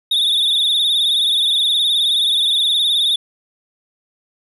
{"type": "tone with vibrato", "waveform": "triangle", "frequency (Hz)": 3600, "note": "A7", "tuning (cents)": 39, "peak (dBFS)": -12, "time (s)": [0.11, 3.16], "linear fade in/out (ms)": 5, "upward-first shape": "sine", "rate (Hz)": 19, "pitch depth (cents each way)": 83, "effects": []}